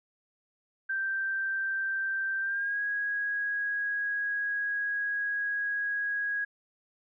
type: tone with pitch glide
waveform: sine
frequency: 1568 to 1652.6 Hz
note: G6 to G#6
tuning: 0 to -9 cents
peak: -28 dBFS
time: 0.89-6.45 s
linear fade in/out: 10 ms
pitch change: +91 cents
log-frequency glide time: 2.41-2.8 s
effects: none